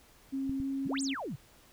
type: tone with pitch glide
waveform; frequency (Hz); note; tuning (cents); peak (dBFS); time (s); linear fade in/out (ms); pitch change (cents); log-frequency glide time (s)
sine; 270 to 271.7; C#4 to C#4; -45 to -35; -31; 0.32-1.15; 20; +10; 0.59-0.67
type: clicks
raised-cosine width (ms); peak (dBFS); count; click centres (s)
5; -28; 2; 0.495 / 0.601
type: exponential two-way sweep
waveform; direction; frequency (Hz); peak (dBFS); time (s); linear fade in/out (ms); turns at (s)
sine; up then down; 112.2 to 9050 to 112.2; -35; 0.85-1.36; 10; 1.02
effects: pink hiss -60 dBFS RMS until 1.72 s